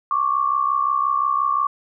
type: tone pair together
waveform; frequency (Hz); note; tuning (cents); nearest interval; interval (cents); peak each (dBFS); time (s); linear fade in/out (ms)
sine; 1100 / 1165.7; C#6 / D6; -14 / -13; minor second; 101; -20; 0.11-1.67; 2
effects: none